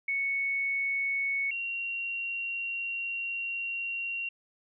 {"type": "tone pair in turn", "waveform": "sine", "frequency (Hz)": [2215, 2752], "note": ["C#7", "F7"], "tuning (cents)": [-2, -26], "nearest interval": "major third", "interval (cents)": 376, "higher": "second", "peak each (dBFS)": [-27, -31], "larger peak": "first", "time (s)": [[0.08, 1.51], [1.51, 4.29]], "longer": "second", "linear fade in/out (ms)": 5, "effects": []}